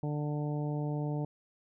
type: harmonic tone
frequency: 148.2 Hz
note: D3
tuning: 16 cents sharp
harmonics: 1 / 2 / 3 / 4 / 5 / 6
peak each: -32 / -38 / -42 / -44 / -46 / -48 dBFS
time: 0.03-1.25 s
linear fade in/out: 2 ms
effects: none